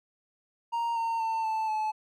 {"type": "tone with pitch steps", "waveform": "triangle", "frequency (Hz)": [932.3, 914.7, 897.4, 880.5, 863.9], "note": ["A#5", "A#5", "A5", "A5", "A5"], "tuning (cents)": [0, -33, 34, 1, -32], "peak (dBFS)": -25, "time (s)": [0.72, 1.92], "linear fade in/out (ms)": 20, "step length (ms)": 240, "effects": []}